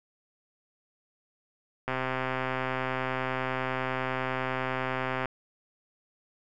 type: click train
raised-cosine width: 0.5 ms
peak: -15 dBFS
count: 440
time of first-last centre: 1.88-5.257 s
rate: 130 Hz
effects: none